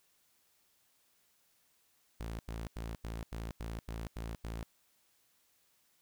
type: tone bursts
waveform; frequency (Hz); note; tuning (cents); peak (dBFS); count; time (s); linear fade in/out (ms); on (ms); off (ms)
sawtooth; 56; A1; +31; -35; 9; 2.2-4.63; 0; 190; 90
effects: white hiss -72 dBFS RMS until 6.01 s